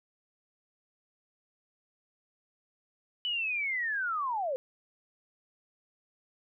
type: linear sweep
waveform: sine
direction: down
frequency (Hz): 2995 to 493.9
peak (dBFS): -29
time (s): 3.25-4.56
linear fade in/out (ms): 0
effects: none